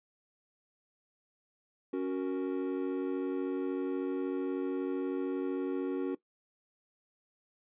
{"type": "chord", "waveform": "triangle", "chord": "F# major", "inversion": "second", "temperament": "equal", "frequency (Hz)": [277.2, 370, 466.2], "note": ["C#4", "F#4", "A#4"], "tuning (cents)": [0, 0, 0], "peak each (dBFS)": [-32, -32, -37], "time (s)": [1.93, 6.15], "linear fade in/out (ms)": 5, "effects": ["noise-tail reverb RT60 0.1 s tail -18 dB re dry", "resampled to 8000 Hz"]}